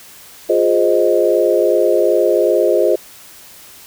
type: chord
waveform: sine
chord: F minor seventh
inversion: none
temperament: equal with one note detuned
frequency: 352.7 / 415.3 / 523.3 / 622.3 Hz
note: F4 / Ab4 / C5 / Eb5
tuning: +17 / 0 / 0 / 0 cents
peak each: -16 dBFS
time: 0.49-2.96 s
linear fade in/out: 10 ms
effects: white hiss -40 dBFS RMS until 3.86 s